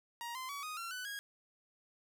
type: tone with pitch steps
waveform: sawtooth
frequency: 943 / 1034.3 / 1134.5 / 1244.3 / 1364.8 / 1496.9 / 1641.9 Hz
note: A#5 / C6 / C#6 / D#6 / F6 / F#6 / G#6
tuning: +20 / -20 / +40 / 0 / -40 / +20 / -20 cents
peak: -37 dBFS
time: 0.21-1.19 s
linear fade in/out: 0 ms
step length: 140 ms
effects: none